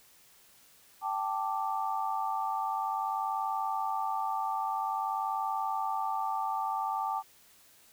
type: chord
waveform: sine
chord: G suspended second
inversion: none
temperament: equal with one note detuned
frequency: 779.5 / 880 / 1174.7 Hz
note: G5 / A5 / D6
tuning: -10 / 0 / 0 cents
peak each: -34 / -33 / -35 dBFS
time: 1.01-7.23 s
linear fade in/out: 50 ms
effects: white hiss -60 dBFS RMS until 7.92 s